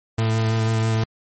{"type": "tone with vibrato", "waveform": "40% pulse", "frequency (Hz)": 111.6, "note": "A2", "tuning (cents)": 25, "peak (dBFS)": -17, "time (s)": [0.18, 1.04], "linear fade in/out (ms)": 5, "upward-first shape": "sine", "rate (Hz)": 6.1, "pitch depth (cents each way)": 13, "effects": ["MP3 32 kbps"]}